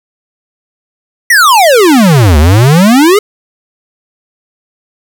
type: exponential two-way sweep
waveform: square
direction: down then up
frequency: 2000 to 71 to 435.2 Hz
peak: -3 dBFS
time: 1.3-3.19 s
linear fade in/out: 5 ms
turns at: 2.38 s
effects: 7-bit